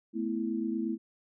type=chord; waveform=sine; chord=A suspended second; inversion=none; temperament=equal with one note detuned; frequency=220 / 248.4 / 329.6 Hz; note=A3 / B3 / E4; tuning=0 / +10 / 0 cents; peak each=-33 / -35 / -33 dBFS; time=0.13-0.98 s; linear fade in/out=50 ms; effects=none